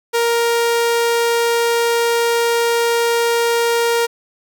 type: tone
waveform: sawtooth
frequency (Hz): 467.8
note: A#4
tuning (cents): +6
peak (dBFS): -10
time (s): 0.13-4.07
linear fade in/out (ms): 20
effects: none